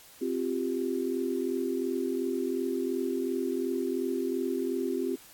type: chord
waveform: sine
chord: C suspended fourth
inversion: none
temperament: equal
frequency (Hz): 261.6 / 349.2 / 392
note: C4 / F4 / G4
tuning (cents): 0 / 0 / 0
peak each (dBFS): -32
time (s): 0.21-5.16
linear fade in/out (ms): 10
effects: white hiss -53 dBFS RMS until 5.33 s + AAC 64 kbps